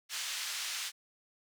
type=band-pass noise; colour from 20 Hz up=white; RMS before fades=-38 dBFS; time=0.09-0.92 s; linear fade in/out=50 ms; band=1600 to 6000 Hz; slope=12 dB/octave; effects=none